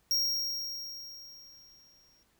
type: tone with exponential decay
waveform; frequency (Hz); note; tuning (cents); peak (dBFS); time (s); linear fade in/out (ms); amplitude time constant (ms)
square; 5588; F8; 0; -25; 0.11-2.23; 1; 460
effects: pink hiss -70 dBFS RMS until 2.39 s